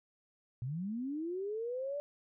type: linear sweep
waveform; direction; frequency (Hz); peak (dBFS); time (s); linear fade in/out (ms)
sine; up; 115.3 to 587.3; -35; 0.62-2; 0
effects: none